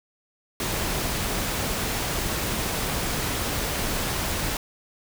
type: noise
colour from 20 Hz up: pink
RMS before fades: -27 dBFS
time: 0.6-4.57 s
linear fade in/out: 2 ms
effects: none